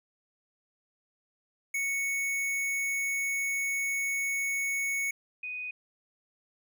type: tone pair in turn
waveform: square / sine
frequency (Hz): 2217 / 2490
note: C#7 / D#7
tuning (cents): 0 / +1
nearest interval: major second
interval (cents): 201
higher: second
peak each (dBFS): -29 / -34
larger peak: first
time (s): 1.74-5.11 / 5.43-5.71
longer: first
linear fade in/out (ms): 5
effects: none